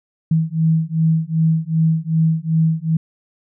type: beating tone pair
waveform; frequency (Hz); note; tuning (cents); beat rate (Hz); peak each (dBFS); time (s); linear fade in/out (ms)
sine; 159.8 / 162.4; D#3 / E3; +47 / -26; 2.6; -17; 0.31-2.97; 5
effects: none